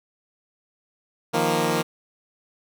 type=chord; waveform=10% pulse; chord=Eb suspended second; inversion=none; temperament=equal; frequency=155.56 / 174.61 / 233.1 Hz; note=Eb3 / F3 / Bb3; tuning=0 / 0 / 0 cents; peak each=-17 dBFS; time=1.33-1.83 s; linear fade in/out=20 ms; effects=none